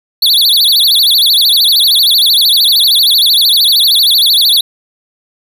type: tone with vibrato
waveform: square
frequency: 3918 Hz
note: B7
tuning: 15 cents flat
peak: -6 dBFS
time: 0.22-4.61 s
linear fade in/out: 5 ms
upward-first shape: sine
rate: 13 Hz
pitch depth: 280 cents each way
effects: none